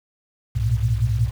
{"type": "tone cluster", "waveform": "sine", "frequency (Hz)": [63.7, 105.9, 116.2, 122.2], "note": ["C2", "G#2", "A#2", "B2"], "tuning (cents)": [-46, 34, -5, -18], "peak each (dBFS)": [-24, -22, -22, -26], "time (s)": [0.55, 1.31], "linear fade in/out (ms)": 20, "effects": ["7-bit"]}